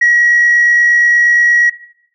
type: tone with amplitude modulation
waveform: sine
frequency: 1911 Hz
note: A#6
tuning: 43 cents sharp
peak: -4 dBFS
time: 0.01-1.7 s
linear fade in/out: 10 ms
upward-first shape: sine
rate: 68.5 Hz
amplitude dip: 25%
effects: noise-tail reverb RT60 0.7 s tail -17 dB re dry + tanh soft clip ceiling -3 dBFS